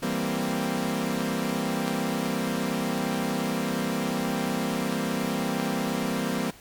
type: chord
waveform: sawtooth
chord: C dominant seventh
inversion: first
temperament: equal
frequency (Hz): 164.81 / 196 / 233.1 / 261.6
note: E3 / G3 / Bb3 / C4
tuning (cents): 0 / 0 / 0 / 0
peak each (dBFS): -29 / -27 / -26 / -27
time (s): 0.02-6.51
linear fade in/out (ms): 10
effects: pink hiss -50 dBFS RMS until 6.6 s + MP3 96 kbps